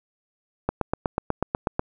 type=click train; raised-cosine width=1 ms; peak=-8 dBFS; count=10; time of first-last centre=0.69-1.794 s; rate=8.15 Hz; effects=none